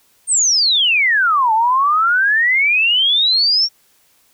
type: exponential two-way sweep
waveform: sine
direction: down then up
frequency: 8870 to 860 to 5620 Hz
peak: -11 dBFS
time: 0.27-3.69 s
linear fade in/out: 50 ms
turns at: 1.53 s
effects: white hiss -56 dBFS RMS until 4.33 s